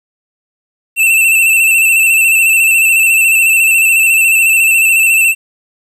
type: tone with vibrato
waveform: square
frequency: 2666 Hz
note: E7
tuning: 19 cents sharp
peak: -7 dBFS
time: 0.96-5.35 s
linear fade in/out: 50 ms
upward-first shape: square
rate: 14 Hz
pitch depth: 33 cents each way
effects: 8-bit